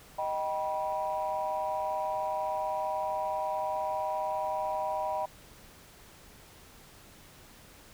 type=chord; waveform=sine; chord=Eb augmented; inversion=none; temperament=just; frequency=622.3 / 777.8 / 972.3 Hz; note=Eb5 / G5 / B5; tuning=0 / -14 / -27 cents; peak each=-33 dBFS; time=0.18-5.26 s; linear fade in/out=10 ms; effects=tanh soft clip ceiling -22 dBFS + pink hiss -54 dBFS RMS until 7.93 s